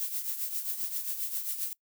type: noise with tremolo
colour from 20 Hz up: violet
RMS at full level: -31 dBFS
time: 0-1.73 s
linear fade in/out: 0 ms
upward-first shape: triangle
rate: 7.5 Hz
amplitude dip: 70%
effects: noise-tail reverb RT60 0.1 s tail -23 dB re dry